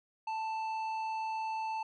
triangle tone with tanh clipping, 883 Hz, A5, 6 cents sharp, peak -35 dBFS, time 0.27-1.83 s, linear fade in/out 5 ms, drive 13 dB, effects none

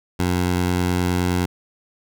15% pulse tone, 89.6 Hz, F2, 45 cents sharp, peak -12 dBFS, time 0.19-1.46 s, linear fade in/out 10 ms, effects none

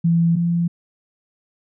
sine tone pair in turn, 168 / 170.84 Hz, E3 / F3, +33 / -38 cents, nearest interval unison, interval 29 cents, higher second, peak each -13 / -16 dBFS, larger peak first, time 0.04-0.36 / 0.36-0.68 s, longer neither, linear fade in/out 10 ms, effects none

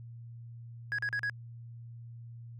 sine tone bursts, 1661.2 Hz, G#6, in tune, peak -27 dBFS, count 4, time 0.92-1.297 s, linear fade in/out 0 ms, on 65 ms, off 39 ms, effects tanh soft clip ceiling -29 dBFS + added 117 Hz sine -44 dBFS peak until 2.59 s

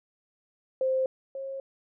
sine tone pair in turn, 523.3 / 540.2 Hz, C5 / C#5, 0 / -45 cents, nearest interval minor second, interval 55 cents, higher second, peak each -23 / -33 dBFS, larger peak first, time 0.81-1.06 / 1.35-1.6 s, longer neither, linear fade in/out 2 ms, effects none

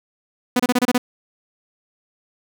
sawtooth tone bursts, 247.9 Hz, B3, 7 cents sharp, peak -10 dBFS, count 7, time 0.56-0.98 s, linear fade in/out 5 ms, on 36 ms, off 28 ms, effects none

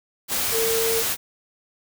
sine tone in noise, 453.2 Hz, A#4, 49 cents flat, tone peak -22 dBFS, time 0.51-1.04 s, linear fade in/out 50 ms, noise white, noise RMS -24 dBFS, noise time 0.28-1.17 s, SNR -1 dB, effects none

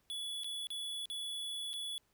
square tone with dropouts, 3414 Hz, G#7, 47 cents sharp, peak -39 dBFS, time 0.1-1.98 s, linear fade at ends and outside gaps 0 ms, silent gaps 0.435-0.444 / 0.67-0.704 / 1.056-1.1 / 1.732-1.738 s, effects pink hiss -75 dBFS RMS until 2.13 s

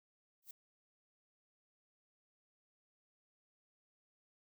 violet noise with exponential growth, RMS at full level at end -44 dBFS, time 0.42-0.51 s, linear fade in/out 5 ms, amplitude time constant 18 ms, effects none

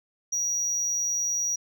sine tone, 5770 Hz, F#8, 44 cents flat, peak -22 dBFS, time 0.32-1.56 s, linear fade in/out 10 ms, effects tanh soft clip ceiling -23 dBFS

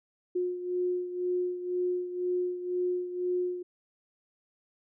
sine beating tone pair, 359.2 / 361.2 Hz, F4 / F#4, +49 / -42 cents, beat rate 2 Hz, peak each -29 / -35 dBFS, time 0.35-3.63 s, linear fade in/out 10 ms, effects none

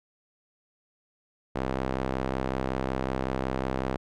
sawtooth tone with band-pass filter, 65.41 Hz, C2, in tune, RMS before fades -30 dBFS, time 1.55-3.97 s, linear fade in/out 10 ms, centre 600 Hz, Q 0.57, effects none

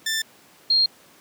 15% pulse / sine tone pair in turn, 1776 / 4224 Hz, A6 / C8, +16 / +16 cents, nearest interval octave + minor third, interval 1500 cents, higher second, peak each -16 / -15 dBFS, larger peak second, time 0.06-0.22 / 0.7-0.86 s, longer neither, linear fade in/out 5 ms, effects pink hiss -52 dBFS RMS until 1.2 s + high-pass 200 Hz 12 dB/octave

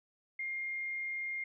sine tone, 2121 Hz, C7, 23 cents sharp, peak -35 dBFS, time 0.39-1.44 s, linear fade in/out 5 ms, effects none

